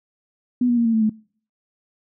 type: tone with pitch steps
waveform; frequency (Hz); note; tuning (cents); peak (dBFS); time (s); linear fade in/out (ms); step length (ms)
sine; 246.9 / 240.3 / 233.9 / 227.6 / 221.5 / 215.6; B3 / B3 / A#3 / A#3 / A3 / A3; 0 / -47 / +6 / -41 / +12 / -35; -15; 0.61-1.096; 5; 81
effects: noise-tail reverb RT60 0.5 s tail -25 dB re dry